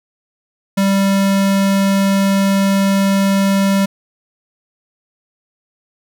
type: tone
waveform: square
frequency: 196 Hz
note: G3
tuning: in tune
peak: -12 dBFS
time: 0.77-3.86 s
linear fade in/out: 10 ms
effects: none